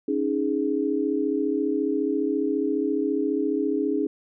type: chord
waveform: sine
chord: C# suspended second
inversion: none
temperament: just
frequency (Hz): 277.2 / 311.8 / 415.8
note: C#4 / D#4 / G#4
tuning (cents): 0 / +4 / +2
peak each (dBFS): -26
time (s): 0.08-4.07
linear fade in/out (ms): 5
effects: none